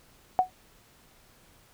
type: tone with exponential decay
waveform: sine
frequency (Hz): 740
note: F#5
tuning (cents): 0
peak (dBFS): -14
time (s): 0.39-0.5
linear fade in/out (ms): 0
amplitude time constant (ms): 22
effects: pink hiss -59 dBFS RMS until 1.73 s